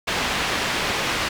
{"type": "low-pass noise", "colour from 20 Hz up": "white", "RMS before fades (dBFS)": -24, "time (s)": [0.07, 1.29], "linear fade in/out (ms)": 10, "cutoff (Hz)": 3100, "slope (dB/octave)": 12, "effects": []}